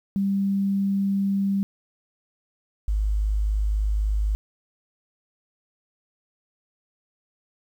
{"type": "tone pair in turn", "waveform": "sine", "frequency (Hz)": [197, 51.91], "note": ["G3", "G#1"], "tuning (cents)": [9, 0], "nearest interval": "octave + major seventh", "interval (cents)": 2309, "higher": "first", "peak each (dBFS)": -20, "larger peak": "neither", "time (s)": [[0.16, 1.63], [2.88, 4.35]], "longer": "neither", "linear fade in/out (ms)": 0, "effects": ["9-bit"]}